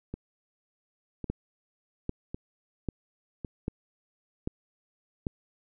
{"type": "two click trains", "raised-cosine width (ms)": 3, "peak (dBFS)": [-22, -17], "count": [4, 6], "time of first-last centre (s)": [[0.14, 3.448], [1.3, 5.268]], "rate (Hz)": [0.907, 1.26], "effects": []}